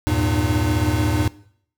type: tone cluster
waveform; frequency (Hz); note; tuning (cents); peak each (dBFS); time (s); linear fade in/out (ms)
square; 80.9 / 99.3 / 115.2 / 304.1; E2 / G2 / A#2 / D#4; -32 / +23 / -20 / -40; -24; 0.07-1.28; 0
effects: noise-tail reverb RT60 0.6 s tail -19 dB re dry